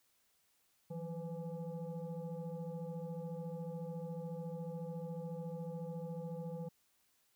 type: tone with frequency modulation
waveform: sine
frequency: 162 Hz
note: E3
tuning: 30 cents flat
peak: -40 dBFS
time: 0.9-6.69 s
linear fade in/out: 10 ms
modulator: 338 Hz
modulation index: 1.2
effects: white hiss -75 dBFS RMS until 7.35 s